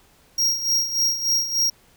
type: tone with tremolo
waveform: square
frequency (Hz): 5610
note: F8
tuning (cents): +7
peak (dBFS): -17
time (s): 0.38-1.7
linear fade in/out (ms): 5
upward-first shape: sine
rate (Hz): 3.4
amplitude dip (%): 70
effects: pink hiss -56 dBFS RMS until 1.96 s